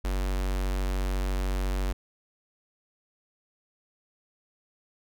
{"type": "tone with notch filter", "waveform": "square", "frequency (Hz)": 47, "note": "F#1", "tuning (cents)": 28, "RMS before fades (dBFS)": -28, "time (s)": [0.04, 1.93], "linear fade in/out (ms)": 10, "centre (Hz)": 110, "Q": 0.97, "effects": []}